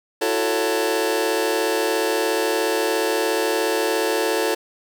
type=chord; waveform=sawtooth; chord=F# minor seventh; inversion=third; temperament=just; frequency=333 / 370 / 444 / 555 Hz; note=E4 / F#4 / A4 / C#5; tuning=+18 / 0 / +16 / +2 cents; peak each=-22 / -22 / -18 / -22 dBFS; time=0.21-4.55 s; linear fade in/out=10 ms; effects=none